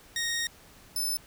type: tone pair in turn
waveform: 15% pulse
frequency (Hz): 1864.7 / 5274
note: A#6 / E8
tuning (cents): 0 / 0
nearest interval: octave + tritone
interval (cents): 1800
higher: second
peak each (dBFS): -22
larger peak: neither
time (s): 0.16-0.47 / 0.96-1.17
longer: first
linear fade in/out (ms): 2
effects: pink hiss -54 dBFS RMS until 1.26 s